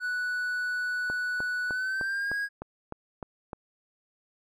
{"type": "tone with pitch glide", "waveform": "triangle", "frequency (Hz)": [1480, 1642.2], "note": ["F#6", "G#6"], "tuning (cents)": [0, -20], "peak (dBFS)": -26, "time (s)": [0, 2.49], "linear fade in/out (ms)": 50, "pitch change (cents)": 180, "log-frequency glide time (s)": [1.67, 2.34]}
{"type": "click train", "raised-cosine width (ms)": 1, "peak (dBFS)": -22, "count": 9, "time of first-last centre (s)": [1.1, 3.532], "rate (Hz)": 3.29}
{"effects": []}